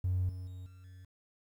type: tone with level steps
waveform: triangle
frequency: 91.7 Hz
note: F#2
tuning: 15 cents flat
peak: -25 / -37 / -40 / -49 / -47 dBFS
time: 0.04-1.05 s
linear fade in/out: 5 ms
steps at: 0.29 / 0.47 / 0.66 / 0.84 s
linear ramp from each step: 2 ms
effects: tanh soft clip ceiling -25 dBFS + 11-bit